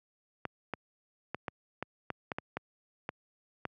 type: clicks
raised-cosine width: 0.5 ms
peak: -19 dBFS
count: 11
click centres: 0.453 / 0.737 / 1.346 / 1.482 / 1.826 / 2.103 / 2.318 / 2.385 / 2.57 / 3.091 / 3.653 s
effects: high-pass 100 Hz 12 dB/octave